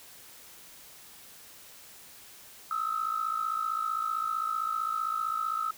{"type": "tone pair together", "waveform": "sine", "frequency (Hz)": [1263, 1318.5], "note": ["D#6", "E6"], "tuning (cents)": [26, 0], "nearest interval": "minor second", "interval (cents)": 74, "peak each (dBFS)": [-31, -30], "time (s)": [2.71, 5.71], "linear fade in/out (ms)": 2, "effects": ["tanh soft clip ceiling -21 dBFS", "white hiss -51 dBFS RMS until 5.77 s"]}